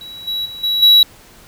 triangle tone with level steps, 3900 Hz, B7, 23 cents flat, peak -29 / -17 / -27 / -13 / -4 dBFS, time 0.01-1.03 s, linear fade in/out 2 ms, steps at 0.27 / 0.45 / 0.63 / 0.82 s, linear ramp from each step 10 ms, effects pink hiss -44 dBFS RMS until 1.47 s

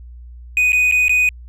triangle tone with dropouts, 2489 Hz, D#7, in tune, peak -10 dBFS, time 0.57-1.29 s, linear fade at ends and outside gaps 1 ms, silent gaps 0.721-0.73 / 0.913-0.922 / 1.082-1.094 s, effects added 60 Hz sine -34 dBFS peak until 1.48 s

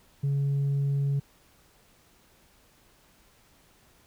sine tone with tanh clipping, 140 Hz, C#3, 18 cents sharp, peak -24 dBFS, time 0.23-1.2 s, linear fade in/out 10 ms, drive 1 dB, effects pink hiss -61 dBFS RMS until 4.06 s

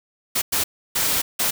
white noise bursts at uneven times, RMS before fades -21 dBFS, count 4, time 0.35-0.42 / 0.52-0.64 / 0.95-1.22 / 1.39-1.51 s, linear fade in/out 10 ms, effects none

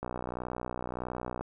click train, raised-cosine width 1 ms, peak -21 dBFS, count 86, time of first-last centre 0.03-1.41 s, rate 61.6 Hz, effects none

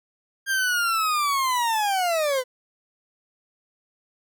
40% pulse linear sweep, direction down, 1607 to 493.9 Hz, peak -20 dBFS, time 0.46-2.44 s, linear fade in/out 50 ms, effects none

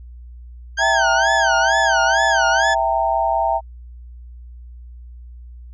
40% pulse tone with vibrato, 1568 Hz, G6, in tune, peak -16 dBFS, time 0.77-2.75 s, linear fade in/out 20 ms, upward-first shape sine, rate 2.2 Hz, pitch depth 170 cents each way
sine chord, E diminished, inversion none, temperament equal with one note detuned, 659.3 / 784 / 914.2 Hz, E5 / G5 / Bb5, 0 / 0 / -34 cents, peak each -20 dBFS, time 0.78-3.61 s, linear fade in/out 50 ms
effects added 60 Hz sine -35 dBFS peak until 5.73 s + resampled to 16000 Hz

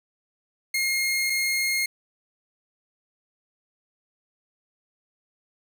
sawtooth tone pair in turn, 2141 / 2141 Hz, C7 / C7, +39 / +39 cents, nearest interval unison, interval 0 cents, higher neither, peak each -19 dBFS, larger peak neither, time 0.74-1.3 / 1.3-1.86 s, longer neither, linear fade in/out 5 ms, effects none

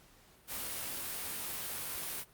white noise with comb filter, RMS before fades -39 dBFS, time 0.47-2.25 s, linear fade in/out 50 ms, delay 17 ms, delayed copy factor -0.6, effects pink hiss -62 dBFS RMS until 2.33 s + Opus 48 kbps

